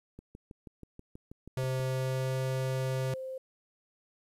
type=click train; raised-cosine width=3 ms; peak=-33 dBFS; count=11; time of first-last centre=0.19-1.798 s; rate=6.22 Hz
type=tone with pitch glide; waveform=square; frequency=130 to 131.28 Hz; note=C3 to C3; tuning=-11 to +6 cents; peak=-31 dBFS; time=1.57-3.14 s; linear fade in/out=2 ms; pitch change=+17 cents; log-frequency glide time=1.8-2.38 s
type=tone; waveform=sine; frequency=523 Hz; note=C5; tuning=1 cent flat; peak=-36 dBFS; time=1.58-3.38 s; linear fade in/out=5 ms
effects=resampled to 32000 Hz + 11-bit